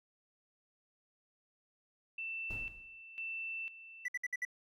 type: tone with tremolo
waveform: sine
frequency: 2670 Hz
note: E7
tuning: 22 cents sharp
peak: -38 dBFS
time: 2.18-4.06 s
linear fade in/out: 5 ms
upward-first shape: square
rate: 1 Hz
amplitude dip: 75%
type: noise with exponential decay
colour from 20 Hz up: brown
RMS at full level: -40 dBFS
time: 2.5-3.01 s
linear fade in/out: 5 ms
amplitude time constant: 110 ms
type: tone bursts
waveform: triangle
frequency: 1975.5 Hz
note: B6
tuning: in tune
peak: -32 dBFS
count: 5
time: 4.05-4.451 s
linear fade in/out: 5 ms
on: 33 ms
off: 59 ms
effects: none